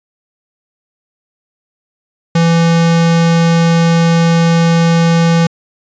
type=tone; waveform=square; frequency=167.1 Hz; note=E3; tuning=24 cents sharp; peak=-8 dBFS; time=2.35-5.47 s; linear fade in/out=5 ms; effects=resampled to 16000 Hz